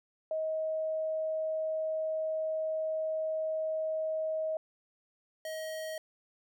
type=tone pair in turn; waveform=sine / square; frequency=632 / 632 Hz; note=D#5 / D#5; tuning=+27 / +27 cents; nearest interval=unison; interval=0 cents; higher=neither; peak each=-30 / -37 dBFS; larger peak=first; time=0.31-4.57 / 5.45-5.98 s; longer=first; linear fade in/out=2 ms; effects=none